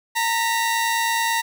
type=tone pair together; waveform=sawtooth; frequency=918.4 / 1946 Hz; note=A#5 / B6; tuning=-26 / -26 cents; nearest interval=octave + minor second; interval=1300 cents; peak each=-17 / -21 dBFS; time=0.15-1.42 s; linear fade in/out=20 ms; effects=9-bit